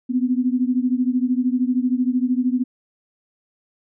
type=beating tone pair; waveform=sine; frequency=246.9 / 259.9 Hz; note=B3 / C4; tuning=0 / -11 cents; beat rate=13 Hz; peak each=-19 / -21 dBFS; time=0.09-2.64 s; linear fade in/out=20 ms; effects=none

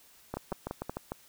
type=two click trains; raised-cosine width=1 ms; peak=-20 / -20 dBFS; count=6 / 4; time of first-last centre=0.37-1.12 / 0.34-0.896 s; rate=6.67 / 5.4 Hz; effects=white hiss -59 dBFS RMS until 1.28 s

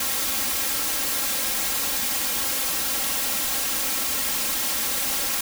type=noise with comb filter; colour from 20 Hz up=white; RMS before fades=-25 dBFS; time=0-5.41 s; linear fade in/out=5 ms; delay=3.7 ms; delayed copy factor=+0.8; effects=none

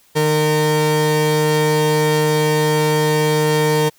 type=tone pair together; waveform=35% pulse; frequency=153.1 / 458.8 Hz; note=D#3 / A#4; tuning=-28 / -28 cents; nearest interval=octave + perfect fifth; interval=1900 cents; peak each=-16 / -14 dBFS; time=0.15-3.9 s; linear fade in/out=20 ms; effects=white hiss -54 dBFS RMS until 3.98 s

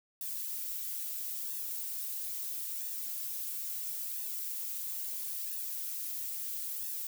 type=noise with flanger; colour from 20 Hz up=violet; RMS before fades=-38 dBFS; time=0.21-7.07 s; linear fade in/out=2 ms; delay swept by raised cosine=1.1 to 5.6 ms; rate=0.75 Hz; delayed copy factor=+0.7; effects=none

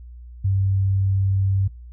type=tone; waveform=sine; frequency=97 Hz; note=G2; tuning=18 cents flat; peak=-17 dBFS; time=0.44-1.68 s; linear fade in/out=10 ms; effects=noise-tail reverb RT60 0.2 s tail -18 dB re dry + added 60 Hz sine -37 dBFS peak until 1.92 s

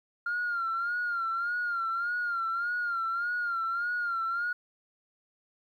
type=tone with vibrato; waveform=sine; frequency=1396.9 Hz; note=F6; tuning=in tune; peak=-27 dBFS; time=0.26-4.53 s; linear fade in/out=5 ms; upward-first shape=sine; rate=1.7 Hz; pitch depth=71 cents each way; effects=tanh soft clip ceiling -24 dBFS + 11-bit

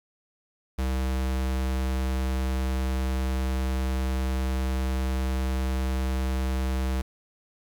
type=tone; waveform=square; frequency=65 Hz; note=C2; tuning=11 cents flat; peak=-25 dBFS; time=0.78-7.02 s; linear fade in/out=10 ms; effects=9-bit

